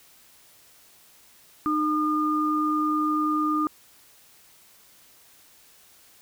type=tone pair together; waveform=sine; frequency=305.3 / 1214.5 Hz; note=D#4 / D#6; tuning=-33 / -42 cents; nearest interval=2 octaves; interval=2391 cents; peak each=-24 dBFS; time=1.66-3.67 s; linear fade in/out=0 ms; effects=white hiss -55 dBFS RMS until 6.21 s